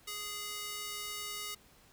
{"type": "tone with high-pass filter", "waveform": "square", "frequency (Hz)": 415.3, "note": "G#4", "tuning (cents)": 0, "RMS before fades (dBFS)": -41, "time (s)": [0.07, 1.55], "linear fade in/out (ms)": 10, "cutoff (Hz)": 2100, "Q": 0.54, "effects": ["pink hiss -62 dBFS RMS until 1.92 s"]}